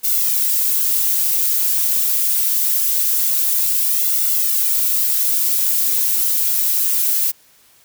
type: noise with flanger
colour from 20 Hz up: violet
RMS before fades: -17 dBFS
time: 0.03-7.32 s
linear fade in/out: 20 ms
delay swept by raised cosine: 1.4 to 6.8 ms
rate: 0.24 Hz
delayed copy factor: +0.85
effects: white hiss -52 dBFS RMS until 7.84 s